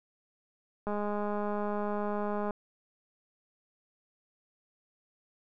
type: click train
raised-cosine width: 1 ms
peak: -21 dBFS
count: 340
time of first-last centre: 0.87-2.508 s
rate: 207 Hz
effects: none